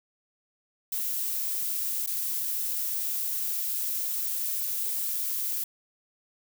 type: noise with dropouts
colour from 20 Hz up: violet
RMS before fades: -30 dBFS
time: 0.92-5.64 s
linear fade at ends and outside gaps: 5 ms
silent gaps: 2.063-2.072 s
effects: none